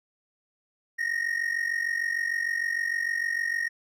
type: ring-modulated tone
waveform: triangle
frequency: 1864.7 Hz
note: A#6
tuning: in tune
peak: -21 dBFS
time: 0.98-3.69 s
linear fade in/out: 20 ms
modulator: 23.3 Hz
effects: none